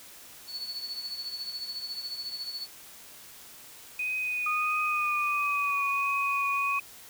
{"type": "tone with tremolo", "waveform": "sine", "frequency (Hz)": 4435, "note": "C#8", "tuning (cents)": 0, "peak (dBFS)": -31, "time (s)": [0.47, 2.68], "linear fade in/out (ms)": 50, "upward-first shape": "triangle", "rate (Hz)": 14, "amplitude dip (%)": 70}
{"type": "tone with vibrato", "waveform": "sine", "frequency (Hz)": 2489, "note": "D#7", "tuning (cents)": 0, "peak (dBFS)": -28, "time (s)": [3.99, 6.8], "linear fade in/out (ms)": 5, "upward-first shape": "triangle", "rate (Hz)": 1.5, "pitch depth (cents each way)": 19}
{"type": "tone with pitch glide", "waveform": "sine", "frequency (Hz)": [1236, 1113.9], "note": ["D#6", "C#6"], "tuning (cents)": [-12, 8], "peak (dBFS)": -28, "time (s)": [4.46, 6.79], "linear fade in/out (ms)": 5, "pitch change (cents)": -180, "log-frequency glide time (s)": [4.79, 5.9]}
{"effects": ["white hiss -49 dBFS RMS until 7.09 s"]}